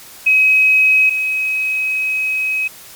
sine tone pair in turn, 2541 / 2541 Hz, D#7 / D#7, +36 / +36 cents, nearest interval unison, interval 0 cents, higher neither, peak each -8 / -15 dBFS, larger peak first, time 0.26-1.1 / 1.1-2.68 s, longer second, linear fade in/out 10 ms, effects white hiss -38 dBFS RMS until 2.95 s + MP3 96 kbps

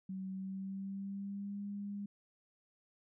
sine tone with pitch glide, 189.8 to 202.3 Hz, F#3 to G#3, +44 to -45 cents, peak -39 dBFS, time 0.09-2.06 s, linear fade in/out 5 ms, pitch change +111 cents, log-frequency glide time 0.31-1.62 s, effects none

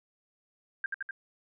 sine tone with echo, 1594 Hz, G6, 28 cents sharp, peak -28 dBFS, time 0.84-0.86 s, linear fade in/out 2 ms, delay 83 ms, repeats 3, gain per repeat -2 dB, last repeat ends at 1.109 s, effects none

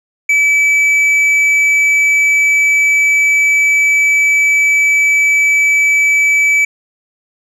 triangle tone with tanh clipping, 2300 Hz, D7, 37 cents flat, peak -9 dBFS, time 0.29-6.65 s, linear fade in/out 5 ms, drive 9 dB, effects none

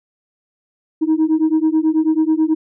sine beating tone pair, 311.1 / 320.3 Hz, D#4 / E4, 0 / -50 cents, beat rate 9.2 Hz, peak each -14 dBFS, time 1.01-2.55 s, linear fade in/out 20 ms, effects tanh soft clip ceiling -9 dBFS

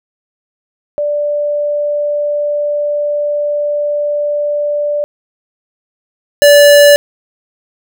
sine / square tone pair in turn, 587.3 / 579.5 Hz, D5 / D5, 0 / -23 cents, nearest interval unison, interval 23 cents, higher first, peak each -12 / -3 dBFS, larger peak second, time 0.98-5.04 / 6.42-6.96 s, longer first, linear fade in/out 0 ms, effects none

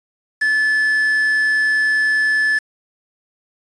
triangle tone with quantisation, 1735 Hz, A6, 25 cents flat, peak -12 dBFS, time 0.41-2.59 s, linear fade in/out 10 ms, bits 5, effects resampled to 22050 Hz

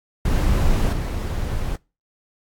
brown noise with level steps, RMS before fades -18 / -24 dBFS, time 0.25-1.76 s, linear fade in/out 5 ms, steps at 0.92 s, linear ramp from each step 10 ms, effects noise-tail reverb RT60 0.3 s tail -24 dB re dry + AAC 64 kbps

